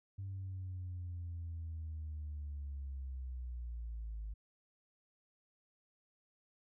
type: linear sweep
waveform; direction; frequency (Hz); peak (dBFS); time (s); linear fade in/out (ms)
sine; down; 98 to 52; -39; 0.18-4.34; 10
effects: tanh soft clip ceiling -37 dBFS